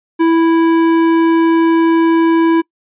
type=tone with tanh clipping; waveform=sine; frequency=329.6 Hz; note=E4; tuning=in tune; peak=-10 dBFS; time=0.19-2.62 s; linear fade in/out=20 ms; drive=14 dB; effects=noise-tail reverb RT60 0.1 s tail -25 dB re dry + resampled to 8000 Hz